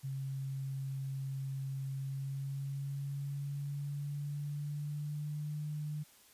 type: tone with pitch glide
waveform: sine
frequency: 135.4 to 150.24 Hz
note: C#3 to D3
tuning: -40 to +40 cents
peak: -36 dBFS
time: 0.03-6.04 s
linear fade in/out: 20 ms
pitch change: +180 cents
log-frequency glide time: 1.94-5.57 s
effects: white hiss -62 dBFS RMS until 6.33 s + resampled to 32000 Hz